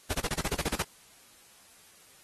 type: noise bursts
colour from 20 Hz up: pink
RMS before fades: -30 dBFS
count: 11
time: 0.1-0.825 s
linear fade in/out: 5 ms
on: 35 ms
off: 34 ms
effects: white hiss -57 dBFS RMS until 2.23 s + AAC 32 kbps